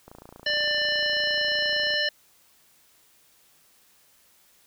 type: click train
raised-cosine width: 1 ms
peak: -30 dBFS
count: 54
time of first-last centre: 0.08-1.94 s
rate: 28.5 Hz
type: harmonic tone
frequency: 593 Hz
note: D5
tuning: 17 cents sharp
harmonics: 1 / 3 / 5 / 7 / 9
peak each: -31 / -26 / -28 / -30 / -32 dBFS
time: 0.46-2.09 s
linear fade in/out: 5 ms
effects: white hiss -60 dBFS RMS until 4.66 s